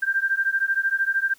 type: beating tone pair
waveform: sine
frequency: 1576 / 1589 Hz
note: G6 / G6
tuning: +9 / +23 cents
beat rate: 13 Hz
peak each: -23 dBFS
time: 0.02-1.34 s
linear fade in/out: 10 ms
effects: white hiss -56 dBFS RMS until 1.38 s